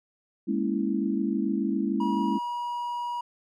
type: chord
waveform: sine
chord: A# half-diminished seventh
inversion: third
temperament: equal with one note detuned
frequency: 206.1 / 233.1 / 277.2 / 329.6 Hz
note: G#3 / A#3 / C#4 / E4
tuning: -13 / 0 / 0 / 0 cents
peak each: -28 / -31 / -30 / -30 dBFS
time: 0.47-2.39 s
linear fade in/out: 20 ms
type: tone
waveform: triangle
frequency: 962 Hz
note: B5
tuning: 46 cents flat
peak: -27 dBFS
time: 2-3.21 s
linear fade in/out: 5 ms
effects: none